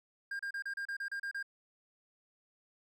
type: tone bursts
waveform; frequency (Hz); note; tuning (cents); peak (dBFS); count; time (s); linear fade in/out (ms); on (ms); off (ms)
triangle; 1606; G6; +41; -34; 10; 0.31-1.428; 5; 83; 32
effects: none